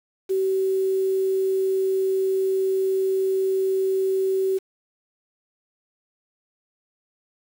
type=tone with quantisation; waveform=sine; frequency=382.2 Hz; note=G4; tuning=44 cents flat; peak=-19 dBFS; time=0.29-4.59 s; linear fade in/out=20 ms; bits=7; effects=none